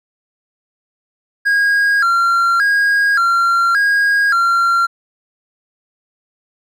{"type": "tone with vibrato", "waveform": "triangle", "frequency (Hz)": 1500, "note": "F#6", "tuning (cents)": 23, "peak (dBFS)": -9, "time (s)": [1.45, 4.87], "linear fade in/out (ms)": 20, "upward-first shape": "square", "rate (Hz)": 0.87, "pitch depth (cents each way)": 150, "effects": []}